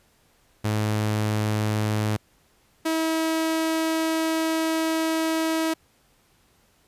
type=tone pair in turn; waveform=sawtooth; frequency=106.8 / 322 Hz; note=G#2 / E4; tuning=+49 / -41 cents; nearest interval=octave + perfect fifth; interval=1910 cents; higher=second; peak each=-18 dBFS; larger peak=neither; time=0.64-2.17 / 2.85-5.74 s; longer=second; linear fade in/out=10 ms; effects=pink hiss -62 dBFS RMS until 6.87 s + resampled to 32000 Hz